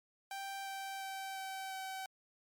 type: tone with pitch steps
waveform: sawtooth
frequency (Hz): 784 / 779 / 774.1 / 769.2 / 764.3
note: G5 / G5 / G5 / G5 / G5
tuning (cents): 0 / -11 / -22 / -33 / -44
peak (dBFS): -37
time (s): 0.31-2.06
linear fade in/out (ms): 2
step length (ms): 350
effects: MP3 96 kbps